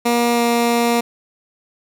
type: tone with pitch glide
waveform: 15% pulse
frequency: 237.5 to 236 Hz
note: A#3 to A#3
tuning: +33 to +22 cents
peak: -8 dBFS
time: 0.05-1.01 s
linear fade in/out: 10 ms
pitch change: -11 cents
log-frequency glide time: 0.33-0.41 s
effects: none